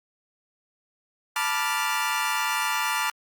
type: chord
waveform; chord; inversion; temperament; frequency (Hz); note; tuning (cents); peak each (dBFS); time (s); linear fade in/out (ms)
25% pulse; B half-diminished seventh; third; equal with one note detuned; 880 / 977.5 / 1174.7 / 1396.9; A5 / B5 / D6 / F6; 0 / -18 / 0 / 0; -26; 1.36-3.1; 2
effects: Opus 48 kbps